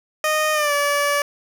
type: tone with pitch glide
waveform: 15% pulse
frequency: 617 to 575.7 Hz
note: D#5 to D5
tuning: -15 to -35 cents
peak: -11 dBFS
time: 0.24-1.22 s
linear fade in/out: 2 ms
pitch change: -120 cents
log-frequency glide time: 0.53-0.73 s
effects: none